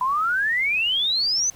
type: exponential sweep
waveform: sine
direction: up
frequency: 990 to 6272 Hz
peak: -19 dBFS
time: 0.01-1.5 s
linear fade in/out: 2 ms
effects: pink hiss -49 dBFS RMS until 1.55 s